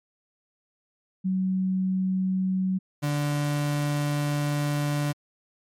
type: tone pair in turn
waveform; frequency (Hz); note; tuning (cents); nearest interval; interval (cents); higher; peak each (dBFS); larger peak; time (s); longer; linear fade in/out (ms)
sine / 35% pulse; 187.6 / 146.2; F#3 / D3; +24 / -7; major third; 431; first; -22; neither; 1.24-2.79 / 3.02-5.13; second; 20
effects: MP3 64 kbps